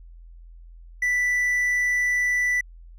triangle tone, 1975.5 Hz, B6, in tune, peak -18 dBFS, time 1.02-2.61 s, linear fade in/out 5 ms, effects added 42 Hz sine -42 dBFS peak until 2.98 s

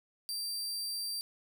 sawtooth tone, 4699 Hz, D8, in tune, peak -32 dBFS, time 0.29-1.21 s, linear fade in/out 0 ms, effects none

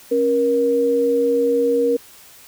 sine tone pair together, 273.7 / 474.2 Hz, C#4 / A#4, -22 / +30 cents, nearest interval minor seventh, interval 952 cents, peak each -22 / -15 dBFS, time 0.11-1.97 s, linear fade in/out 10 ms, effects white hiss -45 dBFS RMS until 2.47 s

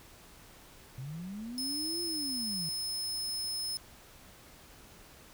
sine linear two-way sweep, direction up then down, 123.4 to 349.2 to 151.9 Hz, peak -38 dBFS, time 0.98-2.69 s, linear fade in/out 0 ms, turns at 2.02 s
sawtooth tone, 5200 Hz, E8, 24 cents flat, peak -31 dBFS, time 1.58-3.77 s, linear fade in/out 0 ms
effects pink hiss -55 dBFS RMS until 5.33 s

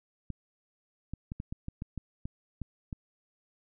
clicks, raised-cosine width 5 ms, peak -24 dBFS, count 11, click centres 0.303 / 1.136 / 1.319 / 1.401 / 1.525 / 1.684 / 1.821 / 1.977 / 2.255 / 2.617 / 2.928 s, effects none

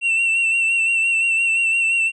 triangle tone with vibrato, 2707 Hz, E7, 45 cents sharp, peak -14 dBFS, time 0.01-2.12 s, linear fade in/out 50 ms, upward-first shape sine, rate 5.8 Hz, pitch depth 33 cents each way, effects resampled to 22050 Hz

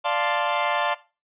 sawtooth chord, D minor seventh, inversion none, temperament equal, 587.3 / 698.5 / 880 / 1046.5 Hz, D5 / F5 / A5 / C6, 0 / 0 / 0 / 0 cents, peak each -23 dBFS, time 0.04-0.95 s, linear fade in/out 20 ms, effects noise-tail reverb RT60 0.3 s tail -17 dB re dry + resampled to 8000 Hz

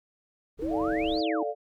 brown noise, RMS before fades -42 dBFS, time 0.57-1.22 s, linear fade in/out 50 ms
sine exponential two-way sweep, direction up then down, 415.3 to 4932 to 659 Hz, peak -34 dBFS, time 0.59-1.45 s, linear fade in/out 5 ms, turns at 1.2 s
sine tone with vibrato, 320 Hz, D#4, 49 cents sharp, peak -28 dBFS, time 0.62-1.43 s, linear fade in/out 5 ms, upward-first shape triangle, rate 4.9 Hz, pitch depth 13 cents each way
sine chord, D minor, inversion second, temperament equal, 440 / 587.3 / 698.5 Hz, A4 / D5 / F5, 0 / 0 / 0 cents, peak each -32 dBFS, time 0.69-1.55 s, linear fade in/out 50 ms
effects none

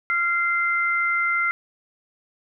sine tone pair together, 1383.9 / 2078 Hz, F6 / C7, -16 / -12 cents, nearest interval perfect fifth, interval 704 cents, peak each -22 dBFS, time 0.1-1.51 s, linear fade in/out 0 ms, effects none

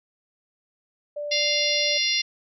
sine tone, 587.3 Hz, D5, in tune, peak -28 dBFS, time 1.16-1.98 s, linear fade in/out 10 ms
harmonic tone, 698 Hz, F5, 1 cent flat, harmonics 3 / 4 / 5 / 6 / 7 / 8, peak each -28 / -28 / -28 / -28 / -28 / -28 dBFS, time 1.31-2.22 s, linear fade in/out 10 ms
effects none

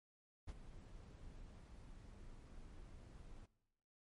brown noise with ADSR envelope, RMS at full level -44 dBFS, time 0.47-3.46 s, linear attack 22 ms, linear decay 38 ms, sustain -12 dB, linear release 6 ms, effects noise-tail reverb RT60 0.9 s tail -19 dB re dry + MP3 48 kbps

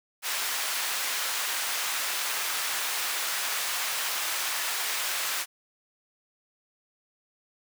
pink high-pass noise, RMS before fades -30 dBFS, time 0.22-5.46 s, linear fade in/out 50 ms, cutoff 1200 Hz, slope 12 dB/octave, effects none

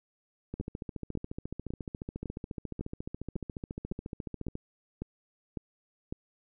two click trains, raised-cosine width 3 ms, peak -24 / -22 dBFS, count 58 / 11, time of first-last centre 0.54-4.554 / 0.6-6.125 s, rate 14.2 / 1.81 Hz, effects none

